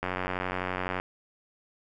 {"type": "click train", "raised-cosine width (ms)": 0.5, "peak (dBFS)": -15, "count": 90, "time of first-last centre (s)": [0.03, 0.999], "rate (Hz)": 91.8, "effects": []}